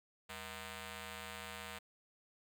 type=ring-modulated tone; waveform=5% pulse; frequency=280.5 Hz; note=C#4; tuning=21 cents sharp; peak=-31 dBFS; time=0.29-1.79 s; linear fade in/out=10 ms; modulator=363 Hz; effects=none